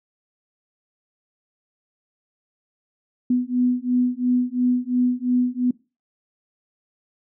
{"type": "beating tone pair", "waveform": "sine", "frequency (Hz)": [246.9, 249.8], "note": ["B3", "B3"], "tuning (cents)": [0, 20], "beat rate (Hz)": 2.9, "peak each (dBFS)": -21, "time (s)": [3.3, 5.71], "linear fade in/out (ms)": 5, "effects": ["noise-tail reverb RT60 0.3 s tail -22 dB re dry"]}